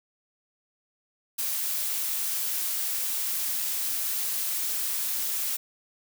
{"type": "noise", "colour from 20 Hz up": "blue", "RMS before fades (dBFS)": -29, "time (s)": [1.38, 5.57], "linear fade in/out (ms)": 10, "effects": []}